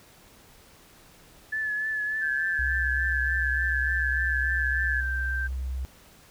sine tone with vibrato, 1726 Hz, A6, 34 cents flat, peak -26 dBFS, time 1.52-5.01 s, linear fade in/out 10 ms, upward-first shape triangle, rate 3.4 Hz, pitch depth 35 cents each way
sine tone, 1569 Hz, G6, 1 cent sharp, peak -28 dBFS, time 2.21-5.48 s, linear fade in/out 20 ms
sine tone with pitch glide, 65.41 to 64.96 Hz, C2 to C2, 0 to -12 cents, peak -28 dBFS, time 2.59-5.85 s, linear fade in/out 0 ms, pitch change -12 cents, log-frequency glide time 3.29-3.67 s
effects pink hiss -54 dBFS RMS until 6.3 s

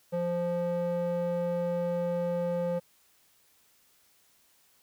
square tone with band-pass filter, 174 Hz, F3, 6 cents flat, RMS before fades -30 dBFS, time 0.12-2.8 s, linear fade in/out 20 ms, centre 440 Hz, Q 3.5, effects white hiss -65 dBFS RMS until 4.82 s

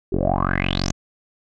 10% pulse tone with low-pass filter sweep, 45.98 Hz, F#1, 10 cents flat, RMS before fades -21 dBFS, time 0.12-0.92 s, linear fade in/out 10 ms, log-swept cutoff 370 to 6800 Hz, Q 9.8, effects none

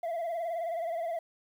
sine tone with vibrato, 673 Hz, E5, 36 cents sharp, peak -28 dBFS, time 0.03-1.19 s, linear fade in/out 5 ms, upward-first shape sine, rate 19 Hz, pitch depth 69 cents each way, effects tanh soft clip ceiling -30 dBFS + 10-bit

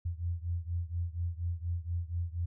sine beating tone pair, 84.5 / 88.7 Hz, E2 / F2, +43 / +27 cents, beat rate 4.2 Hz, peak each -34 / -36 dBFS, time 0.05-2.46 s, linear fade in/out 10 ms, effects none

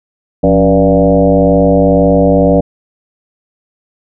sine tone with frequency modulation, 380 Hz, F#4, 46 cents sharp, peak -5 dBFS, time 0.43-2.61 s, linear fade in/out 10 ms, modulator 102 Hz, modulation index 2.7, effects none

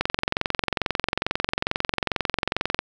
click train, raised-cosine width 0.3 ms, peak -5 dBFS, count 63, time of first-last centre 0.01-2.79 s, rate 22.3 Hz, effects none

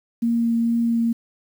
sine tone with vibrato, 232.2 Hz, A#3, 7 cents flat, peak -17 dBFS, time 0.22-1.13 s, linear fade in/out 10 ms, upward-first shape triangle, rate 2.2 Hz, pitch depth 10 cents each way, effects 8-bit

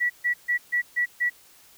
sine tone bursts, 1943 Hz, B6, 29 cents flat, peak -20 dBFS, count 6, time 0-1.3 s, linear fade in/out 20 ms, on 100 ms, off 140 ms, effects white hiss -54 dBFS RMS until 1.77 s

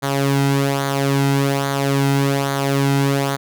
sawtooth tone with flanger, 138.59 Hz, C#3, in tune, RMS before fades -18 dBFS, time 0.02-3.37 s, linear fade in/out 20 ms, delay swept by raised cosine 0.37 to 1.77 ms, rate 1.2 Hz, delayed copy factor -0.6, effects none

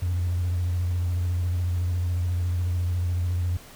triangle tone with vibrato, 88.3 Hz, F2, 20 cents sharp, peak -19 dBFS, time 0.02-3.57 s, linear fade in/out 5 ms, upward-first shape square, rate 14 Hz, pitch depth 32 cents each way, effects tanh soft clip ceiling -19 dBFS + pink hiss -47 dBFS RMS until 3.75 s

